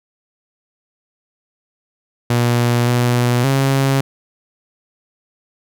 sawtooth tone with pitch steps, 120 / 121.9 / 135.9 Hz, B2 / B2 / C#3, -49 / -22 / -34 cents, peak -9 dBFS, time 2.3-4.01 s, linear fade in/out 5 ms, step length 570 ms, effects none

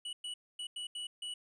square tone bursts at uneven times, 2943 Hz, F#7, 10 cents flat, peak -39 dBFS, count 6, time 0.05-0.13 / 0.24-0.34 / 0.59-0.67 / 0.76-0.87 / 0.95-1.07 / 1.22-1.34 s, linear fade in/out 5 ms, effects resampled to 22050 Hz

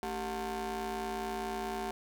25% pulse ring-modulated tone, 168.6 Hz, E3, 39 cents sharp, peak -28 dBFS, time 0.03-1.91 s, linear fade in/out 0 ms, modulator 558 Hz, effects none

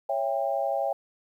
sine chord, C# diminished, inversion none, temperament just, 554.4 / 665.2 / 798.3 Hz, C#5 / E5 / G5, 0 / +16 / +31 cents, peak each -29 dBFS, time 0.09-0.93 s, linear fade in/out 5 ms, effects 10-bit

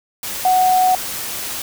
sine tone in noise, 740 Hz, F#5, in tune, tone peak -11 dBFS, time 0.45-0.95 s, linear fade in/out 2 ms, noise white, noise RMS -26 dBFS, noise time 0.23-1.62 s, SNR +12 dB, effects none

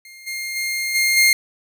sawtooth tone with level steps, 2121 Hz, C7, 23 cents sharp, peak -36 / -22 / -18 / -12 / -8 dBFS, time 0.05-1.33 s, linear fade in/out 2 ms, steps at 0.26 / 0.55 / 0.94 / 1.16 s, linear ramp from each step 20 ms, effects none

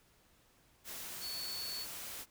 sine tone in noise, 4435 Hz, C#8, in tune, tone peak -40 dBFS, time 1.2-1.87 s, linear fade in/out 50 ms, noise white, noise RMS -45 dBFS, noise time 0.84-2.26 s, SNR +2 dB, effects pink hiss -68 dBFS RMS until 2.3 s

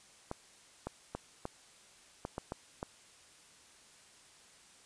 clicks, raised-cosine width 1 ms, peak -23 dBFS, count 8, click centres 0.314 / 0.87 / 1.15 / 1.454 / 2.251 / 2.381 / 2.521 / 2.829 s, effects white hiss -60 dBFS RMS until 4.85 s + resampled to 22050 Hz

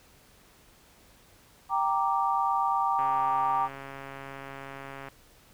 sine chord, G minor, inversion none, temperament equal, 784 / 932.3 / 1174.7 Hz, G5 / Bb5 / D6, 0 / 0 / 0 cents, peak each -28 dBFS, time 1.69-3.69 s, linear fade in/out 50 ms
click train, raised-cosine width 0.5 ms, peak -26 dBFS, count 288, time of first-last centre 2.99-5.085 s, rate 137 Hz
effects pink hiss -58 dBFS RMS until 5.53 s

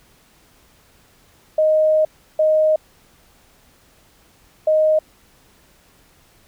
sine tone bursts at uneven times, 622.3 Hz, D#5, in tune, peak -12 dBFS, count 3, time 1.58-2.05 / 2.39-2.76 / 4.67-4.99 s, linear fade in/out 5 ms, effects pink hiss -54 dBFS RMS until 6.47 s

